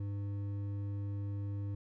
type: tone with hard clipping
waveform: triangle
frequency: 100.7 Hz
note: G2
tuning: 47 cents sharp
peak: -37 dBFS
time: 0-1.75 s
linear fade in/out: 5 ms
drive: 11 dB
effects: none